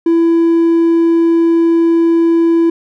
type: tone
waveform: triangle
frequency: 333.5 Hz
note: E4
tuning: 20 cents sharp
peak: -5 dBFS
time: 0.06-2.7 s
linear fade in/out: 5 ms
effects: tanh soft clip ceiling -1 dBFS